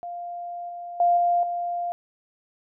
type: tone with level steps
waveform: sine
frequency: 698.5 Hz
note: F5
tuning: in tune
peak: -31 / -33 / -16 / -18 / -25 dBFS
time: 0.03-1.92 s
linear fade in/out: 0 ms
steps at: 0.69 / 1 / 1.17 / 1.43 s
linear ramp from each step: 2 ms
effects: none